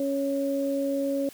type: tone pair together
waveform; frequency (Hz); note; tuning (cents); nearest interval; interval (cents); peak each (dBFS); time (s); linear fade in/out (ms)
sine; 277.2 / 554.4; C#4 / C#5; 0 / 0; octave; 1200; -27 / -27; 0-1.29; 2
effects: white hiss -49 dBFS RMS until 1.33 s